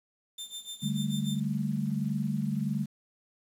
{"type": "tone with tremolo", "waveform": "sawtooth", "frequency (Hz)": 3579, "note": "A7", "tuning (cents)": 29, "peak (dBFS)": -33, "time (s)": [0.38, 1.4], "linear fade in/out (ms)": 5, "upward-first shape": "sine", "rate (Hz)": 6.8, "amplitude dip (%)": 85}
{"type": "chord", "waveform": "sine", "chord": "D suspended fourth", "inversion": "none", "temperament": "equal with one note detuned", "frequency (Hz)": [146.83, 196, 217.6], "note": ["D3", "G3", "A3"], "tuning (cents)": [0, 0, -19], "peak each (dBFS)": -32, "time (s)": [0.82, 2.86], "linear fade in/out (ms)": 20}
{"effects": ["resampled to 32000 Hz", "9-bit"]}